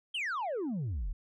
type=exponential sweep; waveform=sine; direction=down; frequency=3255 to 34.65 Hz; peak=-29 dBFS; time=0.14-1.13 s; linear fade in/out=10 ms; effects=tanh soft clip ceiling -31 dBFS